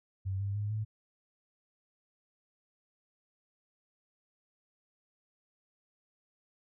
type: tone with pitch steps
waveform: sine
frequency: 95.9 / 99.74 / 103.74 / 107.89 Hz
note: G2 / G2 / G#2 / A2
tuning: -37 / +30 / -1 / -34 cents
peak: -31 dBFS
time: 0.25-0.85 s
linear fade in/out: 20 ms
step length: 150 ms
effects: none